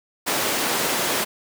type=high-pass noise; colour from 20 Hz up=pink; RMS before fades=-23 dBFS; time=0.26-1.25 s; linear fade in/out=20 ms; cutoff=290 Hz; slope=12 dB/octave; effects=none